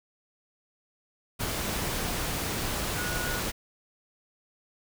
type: tone in noise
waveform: sine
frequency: 1456 Hz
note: F#6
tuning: 28 cents flat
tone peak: -34 dBFS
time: 2.97-3.4 s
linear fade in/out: 20 ms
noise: pink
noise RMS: -31 dBFS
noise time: 1.39-3.52 s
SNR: -6 dB
effects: none